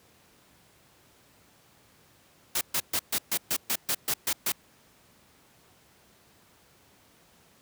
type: noise bursts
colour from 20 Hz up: white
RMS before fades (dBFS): -27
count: 11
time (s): 2.55-4.521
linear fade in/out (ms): 5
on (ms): 61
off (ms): 130
effects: pink hiss -60 dBFS RMS until 7.61 s + high-pass 80 Hz 12 dB/octave